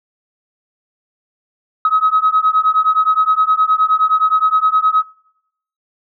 sine beating tone pair, 1269 / 1278.6 Hz, D#6 / D#6, +34 / +47 cents, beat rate 9.6 Hz, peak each -13 dBFS, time 1.85-5.03 s, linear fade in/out 2 ms, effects noise-tail reverb RT60 0.8 s tail -26 dB re dry + tanh soft clip ceiling -4 dBFS

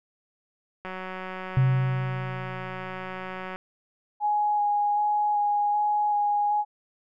click train, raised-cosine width 0.5 ms, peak -21 dBFS, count 505, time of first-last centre 0.85-3.56 s, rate 186 Hz
sine tone with exponential decay, 130.81 Hz, C3, in tune, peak -16 dBFS, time 1.57-3.46 s, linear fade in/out 0 ms, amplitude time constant 410 ms
sine tone with vibrato, 830.6 Hz, G#5, in tune, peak -21 dBFS, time 4.2-6.65 s, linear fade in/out 50 ms, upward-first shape square, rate 1.3 Hz, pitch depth 10 cents each way
effects none

